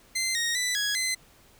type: tone with pitch steps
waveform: 15% pulse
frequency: 2072 / 1868 / 1987 / 1665 / 2047 Hz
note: C7 / A#6 / B6 / G#6 / C7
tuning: -17 / +3 / +10 / +4 / -38 cents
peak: -19 dBFS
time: 0.15-1.15 s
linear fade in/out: 10 ms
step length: 200 ms
effects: pink hiss -57 dBFS RMS until 1.59 s